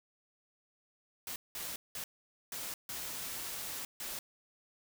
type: noise bursts at uneven times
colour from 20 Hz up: white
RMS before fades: -41 dBFS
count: 6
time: 1.27-1.36 / 1.55-1.76 / 1.95-2.04 / 2.52-2.74 / 2.89-3.85 / 4-4.19 s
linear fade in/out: 2 ms
effects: none